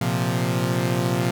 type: chord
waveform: sawtooth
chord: Bb suspended second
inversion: none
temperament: equal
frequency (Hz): 116.54 / 130.81 / 174.61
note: Bb2 / C3 / F3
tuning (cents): 0 / 0 / 0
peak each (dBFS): -21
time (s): 0.01-1.31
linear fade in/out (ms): 5
effects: none